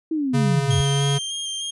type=linear sweep; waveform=sine; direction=down; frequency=327.6 to 78.4 Hz; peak=-20 dBFS; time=0.11-0.81 s; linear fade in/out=5 ms
type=tone with pitch glide; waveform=square; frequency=138.59 to 140.28 Hz; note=C#3 to C#3; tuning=0 to +21 cents; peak=-19 dBFS; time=0.33-1.19 s; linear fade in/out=20 ms; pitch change=+21 cents; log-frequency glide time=0.76-1.05 s
type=tone with vibrato; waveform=sawtooth; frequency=3200 Hz; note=G7; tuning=35 cents sharp; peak=-23 dBFS; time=0.7-1.71 s; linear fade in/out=10 ms; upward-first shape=square; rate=3.3 Hz; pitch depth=16 cents each way
effects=resampled to 24000 Hz